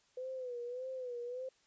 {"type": "tone with vibrato", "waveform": "sine", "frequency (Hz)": 500, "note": "B4", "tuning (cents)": 21, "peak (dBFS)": -39, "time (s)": [0.17, 1.49], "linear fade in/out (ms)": 5, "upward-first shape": "sine", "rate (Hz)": 1.7, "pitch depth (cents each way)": 79, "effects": ["white hiss -71 dBFS RMS until 1.66 s", "resampled to 16000 Hz"]}